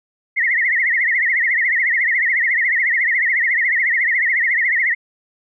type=tone with vibrato; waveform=sine; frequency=1975.5 Hz; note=B6; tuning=in tune; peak=-14 dBFS; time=0.36-4.95 s; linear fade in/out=20 ms; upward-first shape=triangle; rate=14 Hz; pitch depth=180 cents each way; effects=none